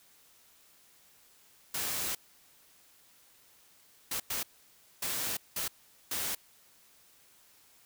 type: noise bursts at uneven times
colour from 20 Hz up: white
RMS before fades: -34 dBFS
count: 6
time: 1.74-2.15 / 4.11-4.2 / 4.3-4.43 / 5.02-5.37 / 5.56-5.68 / 6.11-6.35 s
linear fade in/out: 5 ms
effects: white hiss -62 dBFS RMS until 7.85 s